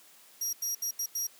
30% pulse tone bursts at uneven times, 5690 Hz, F8, 31 cents sharp, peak -26 dBFS, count 5, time 0.41-0.53 / 0.62-0.75 / 0.82-0.91 / 0.99-1.06 / 1.15-1.27 s, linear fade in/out 5 ms, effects white hiss -57 dBFS RMS until 1.39 s + high-pass 200 Hz 12 dB/octave

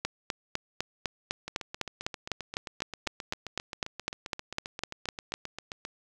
two click trains, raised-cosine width 0.2 ms, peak -12 / -20 dBFS, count 22 / 34, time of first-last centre 0.05-5.34 / 1.48-5.851 s, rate 3.97 / 7.55 Hz, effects none

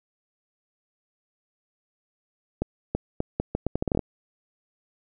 accelerating click train, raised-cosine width 2 ms, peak -11 dBFS, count 13, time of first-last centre 2.62-3.992 s, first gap 330 ms, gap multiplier 0.77, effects none

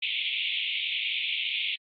white band-pass noise, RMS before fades -30 dBFS, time 0.02-1.76 s, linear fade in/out 10 ms, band 2200 to 3600 Hz, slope 96 dB/octave, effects AAC 48 kbps

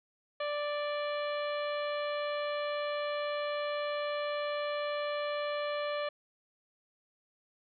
harmonic tone with a mistuned harmonic, 587.3 Hz, D5, in tune, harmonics 1 / 2 / 3 / 4 / 5 / 6 / 7, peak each -33 / -39 / -43 / -45 / -47 / -49 / -50 dBFS, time 0.4-6.09 s, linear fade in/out 5 ms, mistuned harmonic 6, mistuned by -43 cents, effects none

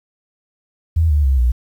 sine tone with pitch steps, 81.4 / 73.79 / 66.89 / 60.63 Hz, E2 / D2 / C2 / B1, -21 / +9 / +39 / -31 cents, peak -11 dBFS, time 0.96-1.52 s, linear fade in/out 10 ms, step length 140 ms, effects 8-bit

